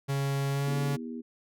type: tone with pitch glide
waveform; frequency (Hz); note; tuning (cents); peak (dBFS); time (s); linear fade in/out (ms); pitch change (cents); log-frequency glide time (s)
45% pulse; 138.59 to 141.91; C#3 to C#3; 0 to +41; -27; 0.08-0.97; 20; +41; 0.5-0.75
type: harmonic tone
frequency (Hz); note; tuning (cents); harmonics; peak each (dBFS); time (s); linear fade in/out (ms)
80.8; E2; -34; 3 / 4 / 5; -36 / -43 / -44; 0.66-1.22; 20
effects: none